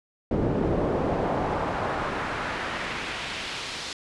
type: noise with band-pass filter sweep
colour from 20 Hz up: brown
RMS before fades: -28 dBFS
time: 0.31-3.93 s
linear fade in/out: 2 ms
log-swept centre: 340 to 4500 Hz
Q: 1.1
effects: resampled to 24000 Hz